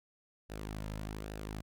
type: tone with flanger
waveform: sawtooth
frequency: 52.5 Hz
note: G#1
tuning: 19 cents sharp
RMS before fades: -42 dBFS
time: 0.49-1.62 s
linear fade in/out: 20 ms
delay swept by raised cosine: 0.9 to 2.7 ms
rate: 1.2 Hz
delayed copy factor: -0.5
effects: none